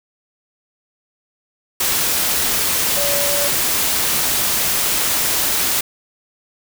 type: tone in noise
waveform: sine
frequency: 573 Hz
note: D5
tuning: 43 cents flat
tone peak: -22 dBFS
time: 2.97-3.48 s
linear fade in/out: 5 ms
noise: white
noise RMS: -18 dBFS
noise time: 1.8-5.81 s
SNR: -7 dB
effects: none